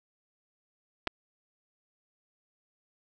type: clicks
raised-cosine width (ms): 0.3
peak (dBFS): -14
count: 2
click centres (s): 1.072 / 1.075
effects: none